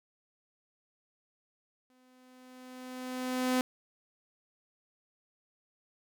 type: tone with exponential growth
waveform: sawtooth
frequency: 254.4 Hz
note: C4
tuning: 48 cents flat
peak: -21 dBFS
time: 1.9-3.61 s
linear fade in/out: 0 ms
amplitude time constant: 370 ms
effects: none